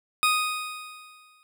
20% pulse tone with exponential decay, 1244.5 Hz, D#6, in tune, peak -13 dBFS, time 0.23-1.43 s, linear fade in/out 0 ms, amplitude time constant 260 ms, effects none

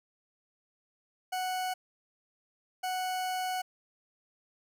40% pulse tone bursts at uneven times, 740 Hz, F#5, in tune, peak -30 dBFS, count 2, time 1.32-1.74 / 2.83-3.62 s, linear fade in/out 10 ms, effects none

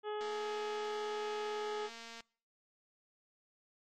harmonic tone, 421.9 Hz, G#4, 27 cents sharp, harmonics 1 / 2 / 3 / 4 / 5 / 6 / 7 / 8, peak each -37 / -43 / -47 / -52 / -60 / -62 / -55 / -56 dBFS, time 0.03-1.9 s, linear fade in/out 50 ms
click train, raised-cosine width 0.2 ms, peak -32 dBFS, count 460, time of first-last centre 0.21-2.206 s, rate 230 Hz
effects noise-tail reverb RT60 0.5 s tail -24 dB re dry + MP3 64 kbps

